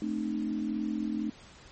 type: chord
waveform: sine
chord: A diminished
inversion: none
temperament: equal with one note detuned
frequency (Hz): 220 / 261.6 / 304.2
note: A3 / C4 / Eb4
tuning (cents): 0 / 0 / -39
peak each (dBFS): -32 / -37 / -33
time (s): 0.02-1.3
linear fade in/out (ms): 2
effects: pink hiss -53 dBFS RMS until 1.71 s + MP3 32 kbps